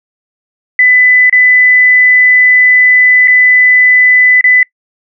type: tone with dropouts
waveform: sine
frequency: 2000 Hz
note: B6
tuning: 21 cents sharp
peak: -3 dBFS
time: 0.79-4.63 s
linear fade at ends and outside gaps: 2 ms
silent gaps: 1.297-1.326 / 3.275-3.28 / 4.411-4.441 s
effects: noise-tail reverb RT60 0.1 s tail -23 dB re dry